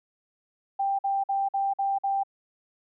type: tone bursts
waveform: sine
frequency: 788 Hz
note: G5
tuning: 9 cents sharp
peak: -23 dBFS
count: 6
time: 0.79-2.235 s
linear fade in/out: 10 ms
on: 200 ms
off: 49 ms
effects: none